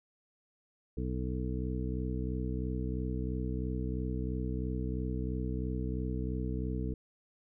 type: harmonic tone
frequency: 63 Hz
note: B1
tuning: 35 cents sharp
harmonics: 1 / 2 / 3 / 4 / 5 / 7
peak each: -35 / -38 / -40 / -41 / -42 / -43 dBFS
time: 0.97-6.94 s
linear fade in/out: 5 ms
effects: none